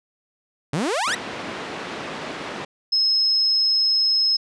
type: exponential sweep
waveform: sawtooth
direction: up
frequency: 130 to 2037 Hz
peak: -17 dBFS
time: 0.73-1.15 s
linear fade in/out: 5 ms
type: band-pass noise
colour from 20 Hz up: pink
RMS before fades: -32 dBFS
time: 1.07-2.65 s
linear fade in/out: 5 ms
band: 230 to 3200 Hz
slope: 12 dB/octave
type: tone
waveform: sine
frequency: 5170 Hz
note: E8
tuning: 34 cents flat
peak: -16 dBFS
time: 2.92-4.37 s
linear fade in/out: 10 ms
effects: resampled to 22050 Hz